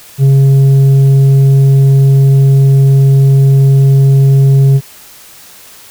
triangle tone with tanh clipping, 136.5 Hz, C#3, 26 cents flat, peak -4 dBFS, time 0.18-4.81 s, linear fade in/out 50 ms, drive 9 dB, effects white hiss -36 dBFS RMS until 5.9 s

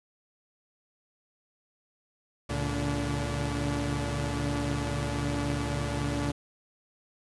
sawtooth tone cluster, 69.9 / 114.4 / 143.6 / 288.4 Hz, C#2 / A#2 / D3 / D4, +15 / -32 / -39 / -31 cents, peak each -30 dBFS, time 2.49-6.32 s, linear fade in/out 10 ms, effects resampled to 24000 Hz + 10-bit

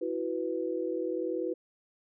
sine chord, E suspended second, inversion none, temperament equal, 329.6 / 370 / 493.9 Hz, E4 / F#4 / B4, 0 / 0 / 0 cents, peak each -34 dBFS, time 0.01-1.54 s, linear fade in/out 10 ms, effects none

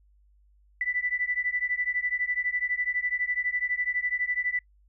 sine beating tone pair, 1975.5 / 1987.5 Hz, B6 / B6, 0 / +10 cents, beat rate 12 Hz, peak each -29 dBFS, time 0.81-4.59 s, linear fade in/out 2 ms, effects noise-tail reverb RT60 0.1 s tail -24 dB re dry + added 50 Hz sine -58 dBFS peak until 4.88 s

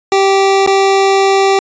25% pulse tone with dropouts, 390 Hz, G4, 9 cents flat, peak -4 dBFS, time 0.12-1.59 s, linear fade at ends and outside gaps 1 ms, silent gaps 0.664-0.674 s, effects resampled to 16000 Hz

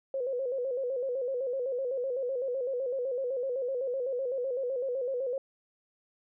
sine tone with vibrato, 514 Hz, C5, 31 cents flat, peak -29 dBFS, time 0.14-5.38 s, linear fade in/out 2 ms, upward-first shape square, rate 7.9 Hz, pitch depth 81 cents each way, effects none

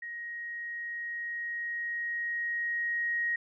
sine tone with level ramp, 1883 Hz, A#6, 17 cents sharp, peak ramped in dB -37 to -27 dBFS, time 0.02-3.36 s, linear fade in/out 5 ms, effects none

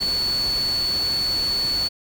sine tone in noise, 4435 Hz, C#8, in tune, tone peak -20 dBFS, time 0-1.89 s, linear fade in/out 20 ms, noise pink, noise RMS -33 dBFS, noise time 0-1.89 s, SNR +10 dB, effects none

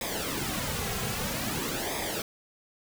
pink noise with flanger, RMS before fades -32 dBFS, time 0.01-2.22 s, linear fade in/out 2 ms, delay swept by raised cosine 0.69 to 3.39 ms, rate 0.51 Hz, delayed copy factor -0.7, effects none

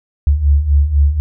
sine beating tone pair, 69.3 / 73.3 Hz, C#2 / D2, 0 / -3 cents, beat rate 4 Hz, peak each -15 / -10 dBFS, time 0.27-1.2 s, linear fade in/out 0 ms, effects none

